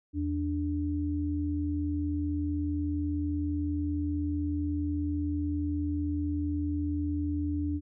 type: tone pair together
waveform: sine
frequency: 82.41 / 293.3 Hz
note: E2 / D4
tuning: 0 / -2 cents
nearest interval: octave + minor seventh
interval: 2198 cents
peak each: -31 / -30 dBFS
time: 0.13-7.81 s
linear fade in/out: 50 ms
effects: none